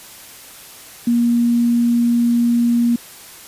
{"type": "tone", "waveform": "sine", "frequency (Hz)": 237.1, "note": "A#3", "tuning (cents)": 30, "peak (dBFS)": -12, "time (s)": [1.07, 2.96], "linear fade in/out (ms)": 5, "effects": ["white hiss -39 dBFS RMS until 3.47 s", "resampled to 32000 Hz"]}